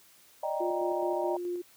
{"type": "chord", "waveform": "sine", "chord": "Eb major seventh", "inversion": "third", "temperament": "equal with one note detuned", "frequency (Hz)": [587.3, 622.3, 784, 936.1], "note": ["D5", "Eb5", "G5", "Bb5"], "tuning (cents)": [0, 0, 0, 7], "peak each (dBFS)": [-35, -33, -36, -36], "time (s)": [0.43, 1.37], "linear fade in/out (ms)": 5}
{"type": "tone with tremolo", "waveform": "sine", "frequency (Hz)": 352.7, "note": "F4", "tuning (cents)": 17, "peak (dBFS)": -30, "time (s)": [0.6, 1.62], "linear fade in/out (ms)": 10, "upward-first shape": "square", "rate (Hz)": 4.7, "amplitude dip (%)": 30}
{"effects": ["white hiss -59 dBFS RMS until 1.76 s", "high-pass 60 Hz 12 dB/octave"]}